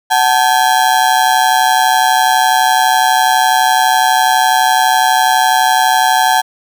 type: ring-modulated tone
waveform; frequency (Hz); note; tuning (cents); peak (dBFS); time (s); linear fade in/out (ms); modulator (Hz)
35% pulse; 813; G#5; -37; -4; 0.1-6.42; 20; 66
effects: none